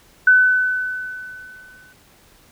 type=tone with exponential decay; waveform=sine; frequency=1506 Hz; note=F#6; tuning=30 cents sharp; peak=-7 dBFS; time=0.27-1.93 s; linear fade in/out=5 ms; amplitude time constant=360 ms; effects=pink hiss -52 dBFS RMS until 2.51 s